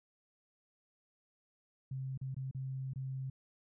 sine tone with dropouts, 132.5 Hz, C3, 22 cents sharp, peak -37 dBFS, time 1.91-3.3 s, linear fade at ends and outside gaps 5 ms, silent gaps 2.176-2.213 / 2.345-2.365 / 2.512-2.547 / 2.935-2.958 s, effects none

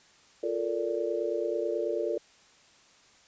sine chord, Bb major seventh, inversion second, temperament just, 349.6 / 437 / 466.2 / 582.7 Hz, F4 / A4 / Bb4 / D5, +2 / -12 / 0 / -14 cents, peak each -33 dBFS, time 0.43-2.18 s, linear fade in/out 5 ms, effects white hiss -59 dBFS RMS until 3.27 s + resampled to 16000 Hz

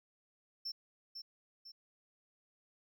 triangle tone with echo, 5370 Hz, E8, 31 cents sharp, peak -37 dBFS, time 0.65-0.72 s, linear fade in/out 10 ms, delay 500 ms, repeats 2, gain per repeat -6 dB, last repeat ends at 1.72 s, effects none

